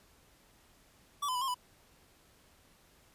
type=tone with pitch steps; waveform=square; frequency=1149 / 1016 / 988 / 1069 / 993 Hz; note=D6 / B5 / B5 / C6 / B5; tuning=-38 / +49 / 0 / +37 / +9 cents; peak=-32 dBFS; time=1.22-1.545 s; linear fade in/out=10 ms; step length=65 ms; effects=pink hiss -64 dBFS RMS until 3.14 s + resampled to 32000 Hz